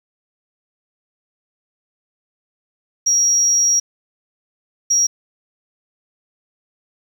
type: tone bursts at uneven times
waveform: sine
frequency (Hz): 5670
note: F8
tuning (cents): +25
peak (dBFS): -11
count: 2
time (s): 3.06-3.8 / 4.9-5.07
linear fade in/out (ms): 10
effects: tanh soft clip ceiling -8 dBFS + 7-bit